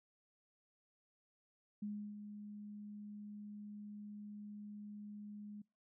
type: tone with ADSR envelope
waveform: sine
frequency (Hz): 207.7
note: G#3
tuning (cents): 0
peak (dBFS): -39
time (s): 1.82-5.62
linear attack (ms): 7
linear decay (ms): 320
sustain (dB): -8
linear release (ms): 6
effects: noise-tail reverb RT60 0.3 s tail -26 dB re dry